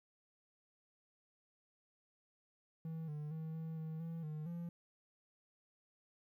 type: tone with pitch steps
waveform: triangle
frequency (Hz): 161.6 / 149.8 / 159.4 / 161.2 / 158.9 / 165.2 / 152.9 / 170.9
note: E3 / D3 / D#3 / E3 / D#3 / E3 / D#3 / F3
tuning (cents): -34 / +35 / +42 / -38 / +37 / +4 / -30 / -37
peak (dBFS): -39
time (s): 2.85-4.69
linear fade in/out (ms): 2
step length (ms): 230
effects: 13-bit